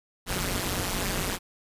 pink noise with amplitude modulation, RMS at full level -25 dBFS, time 0.26-1.39 s, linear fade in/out 50 ms, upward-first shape sine, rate 186 Hz, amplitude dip 90%, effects resampled to 32000 Hz

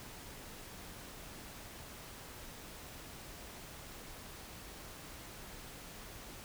silence, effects pink hiss -50 dBFS RMS until 6.44 s

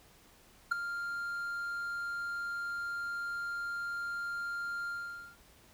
triangle tone with ADSR envelope, 1396.9 Hz, F6, in tune, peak -21 dBFS, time 0.71-5.37 s, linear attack 11 ms, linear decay 7 ms, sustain -12 dB, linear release 490 ms, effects pink hiss -61 dBFS RMS until 5.73 s

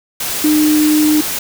sine tone in noise, 304.2 Hz, D#4, 39 cents flat, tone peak -9 dBFS, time 0.44-1.21 s, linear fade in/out 5 ms, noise white, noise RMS -20 dBFS, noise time 0.2-1.39 s, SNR +8 dB, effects none

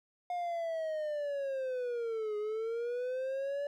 triangle linear two-way sweep, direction down then up, 716 to 416.3 to 577 Hz, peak -31 dBFS, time 0.3-3.67 s, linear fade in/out 2 ms, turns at 2.37 s, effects none

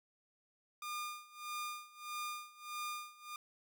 sawtooth tone with tremolo, 1210 Hz, D#6, 49 cents flat, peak -35 dBFS, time 0.82-3.36 s, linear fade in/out 2 ms, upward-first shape sine, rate 1.6 Hz, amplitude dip 90%, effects none

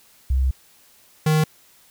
sine / square tone pair in turn, 65.41 / 155.23 Hz, C2 / D#3, 0 / -4 cents, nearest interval octave + minor third, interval 1496 cents, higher second, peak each -16 dBFS, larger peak neither, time 0.3-0.51 / 1.26-1.44 s, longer first, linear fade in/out 5 ms, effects white hiss -54 dBFS RMS until 1.9 s

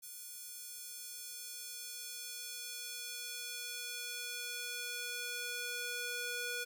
square tone with high-pass filter sweep, 484.8 Hz, B4, 32 cents flat, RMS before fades -43 dBFS, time 0.02-6.65 s, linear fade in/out 20 ms, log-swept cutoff 8400 to 1200 Hz, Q 0.71, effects 11-bit

